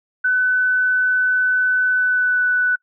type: tone with pitch glide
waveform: sine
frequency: 1504 to 1489.3 Hz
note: F#6 to F#6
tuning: +28 to +11 cents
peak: -14 dBFS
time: 0.24-2.76 s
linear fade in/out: 10 ms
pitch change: -17 cents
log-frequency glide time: 1.88-2.44 s
effects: noise-tail reverb RT60 0.1 s tail -26 dB re dry